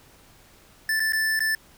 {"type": "tone with dropouts", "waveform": "square", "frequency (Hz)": 1760, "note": "A6", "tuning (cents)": 0, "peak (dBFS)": -22, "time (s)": [0.89, 1.55], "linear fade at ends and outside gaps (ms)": 2, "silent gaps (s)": [[0.997, 1.002], [1.123, 1.132], [1.393, 1.404]], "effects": ["pink hiss -54 dBFS RMS until 1.77 s"]}